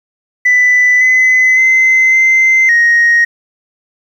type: tone with pitch steps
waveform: sine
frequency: 1990 / 2026 / 2058 / 2074 / 1875 Hz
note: B6 / B6 / C7 / C7 / A#6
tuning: +13 / +44 / -29 / -16 / +10 cents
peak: -4 dBFS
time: 0.45-3.25 s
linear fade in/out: 10 ms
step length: 560 ms
effects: tanh soft clip ceiling -3 dBFS + 7-bit